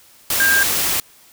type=tone in noise; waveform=sine; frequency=1600 Hz; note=G6; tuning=35 cents sharp; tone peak=-13 dBFS; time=0.4-0.63 s; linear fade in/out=2 ms; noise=white; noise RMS=-19 dBFS; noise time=0.3-1 s; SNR=+3 dB; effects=white hiss -49 dBFS RMS until 1.32 s